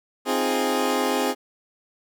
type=chord; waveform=20% pulse; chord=F minor seventh; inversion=second; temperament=equal; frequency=261.6 / 311.1 / 349.2 / 415.3 Hz; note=C4 / Eb4 / F4 / Ab4; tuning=0 / 0 / 0 / 0 cents; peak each=-20 / -25 / -25 / -20 dBFS; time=0.25-1.35 s; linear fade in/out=50 ms; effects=none